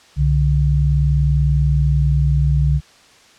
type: tone pair together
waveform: sine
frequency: 64.55 / 144.9 Hz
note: C2 / D3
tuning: -23 / -23 cents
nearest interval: octave + major second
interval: 1400 cents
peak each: -15 dBFS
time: 0.16-2.81 s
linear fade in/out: 50 ms
effects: white hiss -48 dBFS RMS until 3.38 s + low-pass 6000 Hz 12 dB/octave